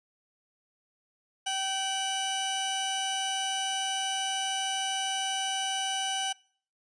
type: tone pair together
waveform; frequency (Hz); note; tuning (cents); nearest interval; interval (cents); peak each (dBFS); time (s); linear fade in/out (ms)
sawtooth; 773.2 / 2960; G5 / F#7; -24 / 0; octave + major seventh; 2324; -28; 1.46-6.33; 10
effects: noise-tail reverb RT60 0.5 s tail -24 dB re dry + resampled to 22050 Hz